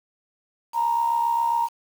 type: tone with amplitude modulation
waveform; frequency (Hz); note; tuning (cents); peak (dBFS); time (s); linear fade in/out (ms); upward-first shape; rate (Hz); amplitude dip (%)
sine; 932.3; A#5; 0; -16; 0.73-1.69; 50; sine; 67.4; 60
effects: tanh soft clip ceiling -12 dBFS + 7-bit